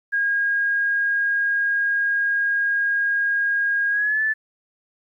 sine tone with pitch glide, 1630 to 1747 Hz, G#6 to A6, -33 to -13 cents, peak -18 dBFS, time 0.12-4.34 s, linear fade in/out 20 ms, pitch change +120 cents, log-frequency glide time 3.9-4.22 s, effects 10-bit

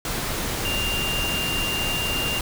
sine tone in noise, 2794 Hz, F7, in tune, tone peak -25 dBFS, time 0.65-2.39 s, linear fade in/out 2 ms, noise pink, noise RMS -27 dBFS, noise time 0.05-2.41 s, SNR -1 dB, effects none

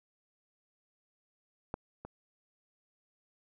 clicks, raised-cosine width 1 ms, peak -21 / -29 dBFS, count 2, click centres 1.741 / 2.05 s, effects none

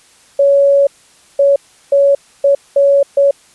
sine tone bursts at uneven times, 560 Hz, C#5, 18 cents sharp, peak -6 dBFS, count 6, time 0.39-0.87 / 1.39-1.56 / 1.92-2.15 / 2.44-2.55 / 2.76-3.03 / 3.17-3.31 s, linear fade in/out 5 ms, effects white hiss -47 dBFS RMS until 3.54 s + resampled to 24000 Hz

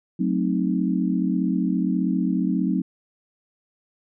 sine chord, F# diminished seventh, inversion none, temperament equal, 185 / 220 / 261.6 / 311.1 Hz, F#3 / A3 / C4 / Eb4, 0 / 0 / 0 / 0 cents, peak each -23 / -27 / -25 / -27 dBFS, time 0.19-2.82 s, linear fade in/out 10 ms, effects none

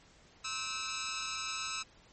10% pulse tone with amplitude modulation, 1300 Hz, E6, 24 cents flat, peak -24 dBFS, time 0.44-1.83 s, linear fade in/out 10 ms, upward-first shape sine, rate 236 Hz, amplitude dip 80%, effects pink hiss -61 dBFS RMS until 2.12 s + MP3 32 kbps

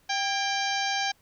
harmonic tone with a mistuned harmonic, 787 Hz, G5, 7 cents sharp, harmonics 1 / 2 / 3 / 4 / 5 / 6 / 7 / 8, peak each -29 / -32 / -34 / -35 / -36 / -37 / -37 / -38 dBFS, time 0.09-1.12 s, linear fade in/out 10 ms, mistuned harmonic 2, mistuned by +61 cents, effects pink hiss -64 dBFS RMS until 1.21 s

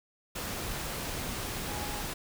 sine tone in noise, 830.6 Hz, G#5, in tune, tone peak -42 dBFS, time 1.68-2.02 s, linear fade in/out 10 ms, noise pink, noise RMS -36 dBFS, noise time 0.35-2.14 s, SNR -9 dB, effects none

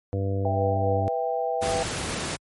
harmonic tone, 98 Hz, G2, in tune, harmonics 1 / 2 / 3 / 4 / 5 / 6 / 7, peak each -24 / -36 / -34 / -38 / -31 / -42 / -41 dBFS, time 0.13-1.08 s, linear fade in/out 0 ms
sine chord, E minor, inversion second, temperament equal with one note detuned, 493.9 / 659.3 / 788.5 Hz, B4 / E5 / G5, 0 / 0 / +10 cents, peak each -28 dBFS, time 0.45-1.83 s, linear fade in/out 2 ms
pink noise, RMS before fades -29 dBFS, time 1.61-2.37 s, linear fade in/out 20 ms
effects high-pass 60 Hz 12 dB/octave + MP3 48 kbps

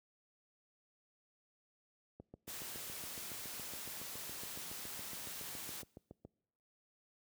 click train, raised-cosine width 2 ms, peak -37 dBFS, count 30, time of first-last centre 2.2-6.25 s, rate 7.16 Hz
white noise, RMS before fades -46 dBFS, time 2.47-5.83 s, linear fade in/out 20 ms
effects noise-tail reverb RT60 0.9 s tail -25 dB re dry + high-pass 60 Hz 12 dB/octave

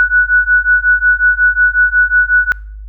sine beating tone pair, 1473 / 1478.5 Hz, F#6 / F#6, -8 / -2 cents, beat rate 5.5 Hz, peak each -11 dBFS, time 0-2.52 s, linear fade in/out 0 ms, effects noise-tail reverb RT60 0.6 s tail -26 dB re dry + added 51 Hz sine -26 dBFS peak until 2.88 s

